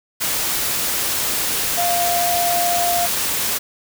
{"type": "tone in noise", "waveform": "sine", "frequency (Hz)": 698.5, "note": "F5", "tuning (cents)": 0, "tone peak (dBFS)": -18, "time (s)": [1.77, 3.07], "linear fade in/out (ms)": 20, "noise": "white", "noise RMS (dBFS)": -21, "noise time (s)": [0.2, 3.59], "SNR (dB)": 0, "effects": []}